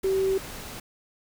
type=tone in noise; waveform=sine; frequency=383.9 Hz; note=G4; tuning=36 cents flat; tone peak=-21 dBFS; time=0.04-0.38 s; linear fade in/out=5 ms; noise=pink; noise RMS=-39 dBFS; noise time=0.03-0.8 s; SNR=+15 dB; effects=none